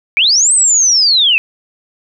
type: linear two-way sweep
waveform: sine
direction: up then down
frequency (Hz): 2218 to 8390 to 2501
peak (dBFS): -7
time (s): 0.17-1.38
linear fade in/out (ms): 0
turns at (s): 0.53
effects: none